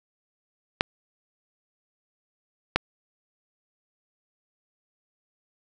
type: clicks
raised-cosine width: 0.3 ms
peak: -3 dBFS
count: 2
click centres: 0.809 / 2.76 s
effects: none